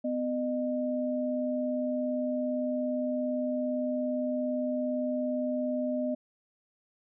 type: tone pair together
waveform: sine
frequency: 252.1 / 610.4 Hz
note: B3 / D#5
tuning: +36 / -33 cents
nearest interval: octave + minor third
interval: 1531 cents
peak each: -30 / -31 dBFS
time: 0.04-6.15 s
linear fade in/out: 10 ms
effects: none